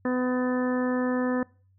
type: harmonic tone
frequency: 251.6 Hz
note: B3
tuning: 32 cents sharp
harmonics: 1 / 2 / 3 / 4 / 5 / 6 / 7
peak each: -25 / -29 / -40 / -37 / -39 / -44 / -37 dBFS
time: 0.05-1.43 s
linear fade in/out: 2 ms
effects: noise-tail reverb RT60 0.4 s tail -24 dB re dry + added 95 Hz sine -59 dBFS peak until 1.78 s